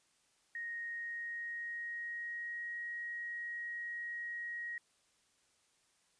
sine tone with pitch glide, 1867 to 1890.9 Hz, A#6 to A#6, +2 to +24 cents, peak -39 dBFS, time 0.55-4.78 s, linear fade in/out 2 ms, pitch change +22 cents, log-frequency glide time 0.92-2.77 s, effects white hiss -73 dBFS RMS until 6.19 s + resampled to 22050 Hz

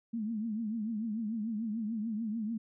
sine tone with vibrato, 220 Hz, A3, in tune, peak -32 dBFS, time 0.13-2.58 s, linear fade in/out 10 ms, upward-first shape triangle, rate 6.8 Hz, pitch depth 130 cents each way, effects none

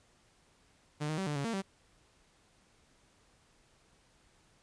sawtooth tone with pitch steps, 149.5 / 155.5 / 191.9 / 147.9 / 140.4 / 228.8 / 193.8 Hz, D3 / D#3 / G3 / D3 / C#3 / A#3 / G3, +31 / -1 / -37 / +13 / +22 / -32 / -20 cents, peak -29 dBFS, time 1-1.623 s, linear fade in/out 20 ms, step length 89 ms, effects pink hiss -67 dBFS RMS until 4.62 s + resampled to 22050 Hz

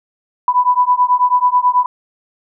sine beating tone pair, 987.8 / 997 Hz, B5 / B5, 0 / +16 cents, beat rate 9.2 Hz, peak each -13 dBFS, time 0.48-1.86 s, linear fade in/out 2 ms, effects none

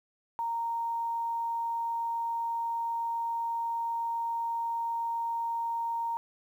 sine tone, 927 Hz, A#5, 10 cents flat, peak -29 dBFS, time 0.39-6.17 s, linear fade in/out 0 ms, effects 10-bit

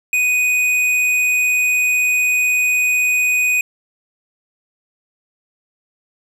sine tone with tanh clipping, 2489 Hz, D#7, in tune, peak -15 dBFS, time 0.13-3.61 s, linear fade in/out 2 ms, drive 12 dB, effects none

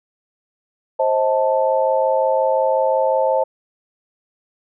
sine chord, A diminished, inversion first, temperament just, 528 / 633.6 / 880 Hz, C5 / Eb5 / A5, +16 / +31 / 0 cents, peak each -17 / -20 / -20 dBFS, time 0.99-3.44 s, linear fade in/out 10 ms, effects none

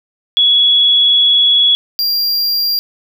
sine / square tone pair in turn, 3369 / 4764 Hz, G#7 / D8, +24 / +24 cents, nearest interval tritone, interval 600 cents, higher second, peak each -7 / -13 dBFS, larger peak first, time 0.37-1.75 / 1.99-2.79 s, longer first, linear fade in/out 0 ms, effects none

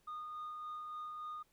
sine tone with tremolo, 1228 Hz, D#6, 23 cents flat, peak -39 dBFS, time 0.07-1.43 s, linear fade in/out 10 ms, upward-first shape sine, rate 3.5 Hz, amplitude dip 30%, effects tanh soft clip ceiling -40 dBFS + pink hiss -74 dBFS RMS until 1.52 s

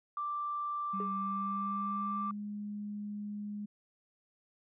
sine tone, 1176 Hz, D6, 2 cents sharp, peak -33 dBFS, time 0.17-2.31 s, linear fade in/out 2 ms
sine tone with pitch glide, 194.3 to 207 Hz, G3 to G#3, -15 to -5 cents, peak -37 dBFS, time 0.93-3.66 s, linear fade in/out 10 ms, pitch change +110 cents, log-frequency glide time 1.12-2.39 s
sine tone with exponential decay, 413.9 Hz, G#4, 6 cents flat, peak -35 dBFS, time 1-1.16 s, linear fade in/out 1 ms, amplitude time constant 34 ms
effects tanh soft clip ceiling -24 dBFS

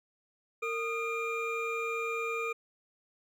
triangle tone cluster, 458.7 / 1236 / 2395 Hz, A#4 / D#6 / D7, -28 / -12 / +33 cents, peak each -33 / -35 / -34 dBFS, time 0.62-2.53 s, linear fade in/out 10 ms, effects none

